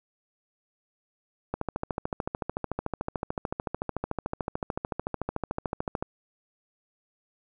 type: click train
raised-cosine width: 1 ms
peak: -15 dBFS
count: 62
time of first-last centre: 1.54-6.025 s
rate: 13.6 Hz
effects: none